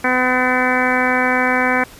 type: harmonic tone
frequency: 253.1 Hz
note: B3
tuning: 43 cents sharp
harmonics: 1 / 2 / 3 / 4 / 5 / 6 / 7 / 8 / 9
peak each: -21 / -22 / -22 / -23 / -26 / -21 / -22 / -24 / -23 dBFS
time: 0.04-1.84 s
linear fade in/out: 5 ms
effects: pink hiss -41 dBFS RMS until 1.99 s + resampled to 32000 Hz